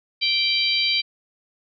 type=harmonic tone; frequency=782 Hz; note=G5; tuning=4 cents flat; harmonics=3 / 4 / 5 / 6; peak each=-24 / -24 / -24 / -24 dBFS; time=0.21-1.02 s; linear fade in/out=20 ms; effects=none